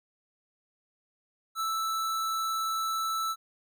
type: tone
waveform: square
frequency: 1318.5 Hz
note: E6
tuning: in tune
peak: -29 dBFS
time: 1.55-3.36 s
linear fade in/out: 50 ms
effects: none